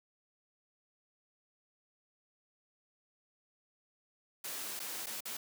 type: noise with dropouts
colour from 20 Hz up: white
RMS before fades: -41 dBFS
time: 4.44-5.37 s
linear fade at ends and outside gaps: 5 ms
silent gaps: 4.794-4.8 / 5.061-5.067 / 5.206-5.254 s
effects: high-pass 200 Hz 12 dB/octave

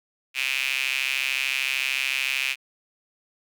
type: tone with high-pass filter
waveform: sawtooth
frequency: 133.4 Hz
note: C3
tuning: 34 cents sharp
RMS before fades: -26 dBFS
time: 0.34-2.56 s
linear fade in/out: 50 ms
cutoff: 2500 Hz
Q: 6.2
effects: none

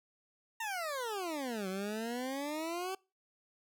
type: exponential two-way sweep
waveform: 20% pulse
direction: down then up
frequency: 932.3 to 185 to 386.6 Hz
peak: -31 dBFS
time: 0.6-2.95 s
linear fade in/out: 5 ms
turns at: 1.68 s
effects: noise-tail reverb RT60 0.3 s tail -25 dB re dry

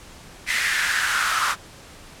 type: noise with high-pass filter sweep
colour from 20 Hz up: pink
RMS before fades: -22 dBFS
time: 0.46-1.56 s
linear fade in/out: 50 ms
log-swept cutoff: 2000 to 1200 Hz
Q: 5.1
effects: pink hiss -44 dBFS RMS until 2.2 s + low-pass 10000 Hz 12 dB/octave

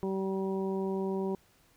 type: harmonic tone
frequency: 192.1 Hz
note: G3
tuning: 35 cents flat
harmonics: 1 / 2 / 3 / 4 / 5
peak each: -33 / -32 / -44 / -45 / -43 dBFS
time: 0.03-1.35 s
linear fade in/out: 0 ms
effects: pink hiss -65 dBFS RMS until 1.76 s

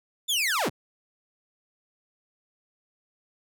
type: linear sweep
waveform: sawtooth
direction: down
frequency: 3613 to 49 Hz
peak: -20 dBFS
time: 0.28-0.7 s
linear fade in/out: 20 ms
effects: none

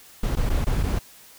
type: noise with dropouts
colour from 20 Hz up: brown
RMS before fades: -22 dBFS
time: 0.23-0.99 s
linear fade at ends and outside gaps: 5 ms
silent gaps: 0.355-0.369 / 0.494-0.499 / 0.645-0.666 / 0.831-0.835 s
effects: white hiss -49 dBFS RMS until 1.38 s

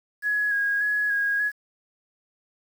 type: tone with vibrato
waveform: sine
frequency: 1661.2 Hz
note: G#6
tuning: in tune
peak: -21 dBFS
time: 0.22-1.52 s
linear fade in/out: 50 ms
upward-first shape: square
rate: 1.7 Hz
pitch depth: 21 cents each way
effects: 8-bit

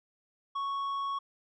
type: tone with tanh clipping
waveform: triangle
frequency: 1108.7 Hz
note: C#6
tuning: in tune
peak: -32 dBFS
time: 0.55-1.19 s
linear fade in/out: 10 ms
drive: 10 dB
effects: none

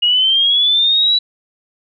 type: linear sweep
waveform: sine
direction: up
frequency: 2869 to 3951 Hz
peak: -10 dBFS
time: 0.02-1.19 s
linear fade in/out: 10 ms
effects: none

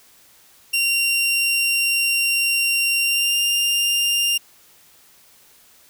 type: tone with pitch glide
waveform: sawtooth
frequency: 2762 to 2797 Hz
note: F7 to F7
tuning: -20 to +2 cents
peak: -14 dBFS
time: 0.73-4.38 s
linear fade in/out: 10 ms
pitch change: +22 cents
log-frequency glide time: 3-3.37 s
effects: white hiss -52 dBFS RMS until 5.89 s

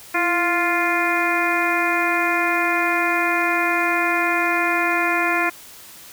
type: harmonic tone with a mistuned harmonic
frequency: 349.2 Hz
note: F4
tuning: in tune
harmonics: 1 / 2 / 3 / 4 / 5 / 6 / 7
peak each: -25 / -25 / -25 / -25 / -25 / -25 / -25 dBFS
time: 0.14-5.5 s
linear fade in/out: 10 ms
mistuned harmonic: 1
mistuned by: -66 cents
effects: white hiss -42 dBFS RMS until 6.12 s

